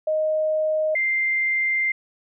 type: tone pair in turn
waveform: sine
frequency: 622.3 / 2093 Hz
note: D#5 / C7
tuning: 0 / 0 cents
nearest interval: octave + major sixth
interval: 2100 cents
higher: second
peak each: -19 dBFS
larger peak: neither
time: 0.07-0.95 / 0.95-1.92 s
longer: second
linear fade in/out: 5 ms
effects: none